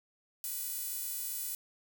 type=tone with high-pass filter; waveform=sawtooth; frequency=493.9 Hz; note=B4; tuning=in tune; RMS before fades=-38 dBFS; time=0.44-1.55 s; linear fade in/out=0 ms; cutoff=11000 Hz; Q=0.77; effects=9-bit